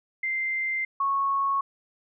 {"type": "tone pair in turn", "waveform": "sine", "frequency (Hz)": [2087, 1102.4], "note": ["C7", "C#6"], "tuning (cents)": [-5, -10], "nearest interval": "major seventh", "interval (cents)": 1105, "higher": "first", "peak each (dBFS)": [-25, -22], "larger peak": "second", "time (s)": [[0.23, 0.85], [1, 1.61]], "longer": "first", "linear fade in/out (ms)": 5, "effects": []}